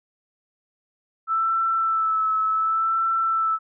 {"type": "tone with vibrato", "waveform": "sine", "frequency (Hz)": 1318.5, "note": "E6", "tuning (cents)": 0, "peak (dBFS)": -19, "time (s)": [1.27, 3.59], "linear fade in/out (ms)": 50, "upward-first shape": "sine", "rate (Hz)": 0.68, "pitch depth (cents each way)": 27, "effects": []}